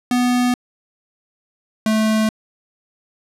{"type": "tone pair in turn", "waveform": "square", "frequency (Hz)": [246.9, 217.9], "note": ["B3", "A3"], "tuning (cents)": [0, -17], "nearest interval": "major second", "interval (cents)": 217, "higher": "first", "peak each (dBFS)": -15, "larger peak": "neither", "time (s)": [[0.11, 0.54], [1.86, 2.29]], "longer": "neither", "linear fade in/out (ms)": 2, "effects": ["low-pass 12000 Hz 12 dB/octave"]}